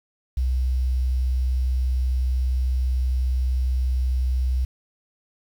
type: tone with quantisation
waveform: sine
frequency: 63.5 Hz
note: B1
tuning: 49 cents sharp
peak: -19 dBFS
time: 0.37-4.65 s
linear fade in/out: 5 ms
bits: 8
effects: none